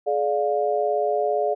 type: chord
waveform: sine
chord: D diminished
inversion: second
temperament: just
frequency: 422.9 / 587.3 / 704.8 Hz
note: Ab4 / D5 / F5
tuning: +31 / 0 / +16 cents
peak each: -24 dBFS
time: 0.06-1.55 s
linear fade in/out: 20 ms
effects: none